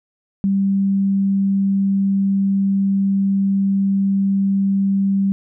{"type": "tone", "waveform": "sine", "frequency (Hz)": 196, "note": "G3", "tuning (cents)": 0, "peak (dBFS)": -14, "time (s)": [0.44, 5.32], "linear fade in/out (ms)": 0, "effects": []}